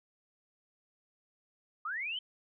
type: linear sweep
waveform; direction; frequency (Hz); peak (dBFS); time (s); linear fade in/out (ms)
sine; up; 1174.7 to 3136; -34; 1.85-2.19; 5
effects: none